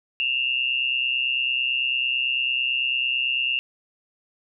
sine tone pair together, 2700 / 2829 Hz, E7 / F7, +41 / +22 cents, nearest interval minor second, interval 81 cents, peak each -23 / -25 dBFS, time 0.2-3.59 s, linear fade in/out 0 ms, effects none

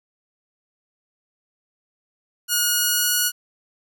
5% pulse tone with pitch glide, 1443 to 1453.9 Hz, F#6 to F#6, -44 to -31 cents, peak -7 dBFS, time 2.48-3.32 s, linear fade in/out 50 ms, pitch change +13 cents, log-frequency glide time 2.65-3.1 s, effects none

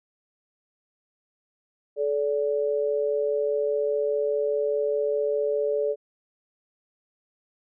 sine tone pair together, 432.8 / 577.7 Hz, A4 / D5, -29 / -29 cents, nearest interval perfect fourth, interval 500 cents, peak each -24 / -26 dBFS, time 1.96-5.96 s, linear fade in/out 50 ms, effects none

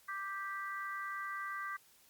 harmonic tone, 392.5 Hz, G4, 2 cents sharp, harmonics 3 / 4 / 5, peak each -41 / -43 / -45 dBFS, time 0.08-1.77 s, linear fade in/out 10 ms, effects white hiss -65 dBFS RMS until 2.09 s + Opus 48 kbps

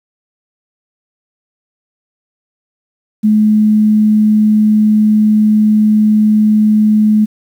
sine tone, 213.6 Hz, G#3, 49 cents sharp, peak -6 dBFS, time 3.23-7.26 s, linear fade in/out 20 ms, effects 7-bit

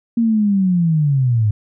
sine linear sweep, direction down, 235.2 to 101.8 Hz, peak -12 dBFS, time 0.17-1.51 s, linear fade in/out 5 ms, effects none

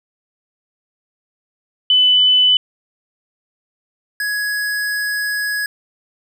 sine / square tone pair in turn, 3001 / 1673.1 Hz, F#7 / G#6, +24 / +12 cents, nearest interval minor seventh, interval 1012 cents, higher first, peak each -9 / -19 dBFS, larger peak first, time 1.9-2.57 / 4.2-5.66 s, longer second, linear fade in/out 2 ms, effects none

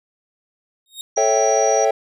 sawtooth tone with exponential growth, 3729 Hz, A#7, in tune, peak -23 dBFS, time 0.86-1.01 s, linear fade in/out 1 ms, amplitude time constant 32 ms
sine tone, 5780 Hz, F#8, 41 cents flat, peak -23 dBFS, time 1.16-1.85 s, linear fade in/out 5 ms
triangle chord, A dominant seventh, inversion none, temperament equal, 440 / 554.4 / 659.3 / 784 Hz, A4 / C#5 / E5 / G5, 0 / 0 / 0 / 0 cents, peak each -18 dBFS, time 1.17-1.91 s, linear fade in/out 5 ms
effects none

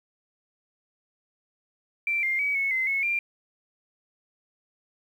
sine tone with pitch steps, 2347 / 2110 / 2273 / 2199 / 2061 / 2192 / 2382 Hz, D7 / C7 / C#7 / C#7 / C7 / C#7 / D7, -2 / +14 / +43 / -14 / -27 / -20 / +24 cents, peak -23 dBFS, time 2.07-3.19 s, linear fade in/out 2 ms, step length 160 ms, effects 9-bit

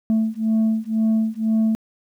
sine beating tone pair, 220 / 222 Hz, A3 / A3, 0 / +16 cents, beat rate 2 Hz, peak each -18 dBFS, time 0.1-1.75 s, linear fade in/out 0 ms, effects tanh soft clip ceiling -14 dBFS + 9-bit

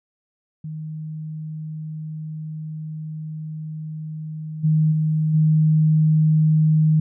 sine tone with level steps, 155.8 Hz, D#3, 3 cents sharp, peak -28 / -14 / -17 / -13 dBFS, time 0.64-7 s, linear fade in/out 5 ms, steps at 4.63 / 4.91 / 5.33 s, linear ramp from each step 20 ms, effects none

